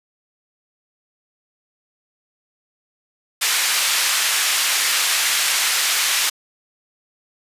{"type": "band-pass noise", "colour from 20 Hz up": "pink", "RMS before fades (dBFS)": -19, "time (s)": [3.41, 6.3], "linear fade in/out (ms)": 10, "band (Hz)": [1800, 13000], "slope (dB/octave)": 12, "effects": ["resampled to 32000 Hz"]}